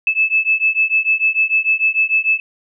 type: beating tone pair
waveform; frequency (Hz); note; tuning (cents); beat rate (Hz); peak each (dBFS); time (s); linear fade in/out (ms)
sine; 2611 / 2617.7; E7 / E7; -17 / -13; 6.7; -16; 0.07-2.4; 2
effects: none